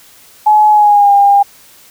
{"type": "tone with pitch glide", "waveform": "sine", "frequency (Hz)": [849, 804.1], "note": ["G#5", "G5"], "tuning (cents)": [38, 44], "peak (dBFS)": -4, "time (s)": [0.46, 1.43], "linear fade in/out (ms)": 10, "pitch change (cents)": -94, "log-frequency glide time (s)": [0.7, 1.12], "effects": ["white hiss -42 dBFS RMS until 1.9 s"]}